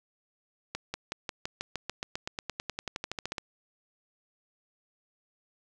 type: accelerating click train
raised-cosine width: 0.2 ms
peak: -16 dBFS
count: 24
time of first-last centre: 0.75-3.382 s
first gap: 190 ms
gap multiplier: 0.95
effects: none